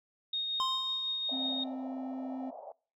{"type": "tone with tremolo", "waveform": "sine", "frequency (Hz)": 3714, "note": "A#7", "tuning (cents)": -7, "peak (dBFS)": -29, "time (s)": [0.33, 1.64], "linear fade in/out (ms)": 5, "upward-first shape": "triangle", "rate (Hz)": 5.5, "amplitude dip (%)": 30}
{"type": "tone with exponential decay", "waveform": "square", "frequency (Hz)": 1046.5, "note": "C6", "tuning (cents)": 0, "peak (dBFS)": -29, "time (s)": [0.6, 1.34], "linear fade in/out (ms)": 0, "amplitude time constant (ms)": 160}
{"type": "band-pass noise", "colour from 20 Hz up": "pink", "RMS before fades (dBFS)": -46, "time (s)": [1.29, 2.72], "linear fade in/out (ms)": 2, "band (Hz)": [590, 780], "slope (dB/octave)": 48}
{"type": "tone", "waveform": "triangle", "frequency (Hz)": 261.6, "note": "C4", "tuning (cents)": 0, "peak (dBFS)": -34, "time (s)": [1.31, 2.51], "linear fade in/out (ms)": 20}
{"effects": ["noise-tail reverb RT60 0.4 s tail -25 dB re dry", "low-pass 6000 Hz 12 dB/octave"]}